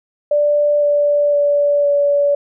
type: tone with pitch steps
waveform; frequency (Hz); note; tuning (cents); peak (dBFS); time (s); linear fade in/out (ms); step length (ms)
sine; 587.3 / 582.6 / 577.9 / 573.2; D5 / D5 / D5 / D5; 0 / -14 / -28 / -42; -11; 0.31-2.35; 5; 510
effects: none